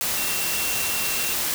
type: tone in noise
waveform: sine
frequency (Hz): 2726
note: F7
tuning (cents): -43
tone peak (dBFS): -31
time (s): 0.17-1.33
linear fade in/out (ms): 0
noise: white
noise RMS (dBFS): -25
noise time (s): 0.01-1.54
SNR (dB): -9
effects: none